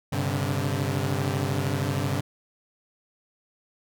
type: chord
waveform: sawtooth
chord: G suspended fourth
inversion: none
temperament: equal with one note detuned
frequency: 98 / 130.81 / 143.73 Hz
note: G2 / C3 / D3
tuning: 0 / 0 / -37 cents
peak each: -25 dBFS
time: 0.12-2.21 s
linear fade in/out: 10 ms
effects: none